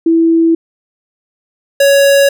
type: tone pair in turn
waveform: sine / square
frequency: 329.6 / 557.9 Hz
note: E4 / C#5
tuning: 0 / +11 cents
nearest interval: major sixth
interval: 911 cents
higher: second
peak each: -6 dBFS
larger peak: neither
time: 0.06-0.55 / 1.8-2.29 s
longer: neither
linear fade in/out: 5 ms
effects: none